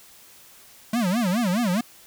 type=tone with vibrato; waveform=square; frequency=207.5 Hz; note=G#3; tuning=1 cent flat; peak=-21 dBFS; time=0.93-1.81 s; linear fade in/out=5 ms; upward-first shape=sine; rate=4.8 Hz; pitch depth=290 cents each way; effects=white hiss -50 dBFS RMS until 2.06 s